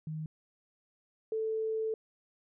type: tone pair in turn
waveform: sine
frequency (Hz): 156.2 / 440.9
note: D#3 / A4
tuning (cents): +7 / +4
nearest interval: octave + tritone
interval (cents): 1797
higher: second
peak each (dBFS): -35 / -30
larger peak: second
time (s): 0.07-0.26 / 1.32-1.94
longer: second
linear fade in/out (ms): 2
effects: none